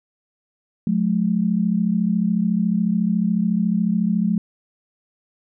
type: tone pair together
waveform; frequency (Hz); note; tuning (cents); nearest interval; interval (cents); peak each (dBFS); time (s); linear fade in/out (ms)
sine; 180.62 / 214.6; F#3 / A3; -41 / -43; minor third; 298; -20 / -19; 0.87-4.38; 2
effects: none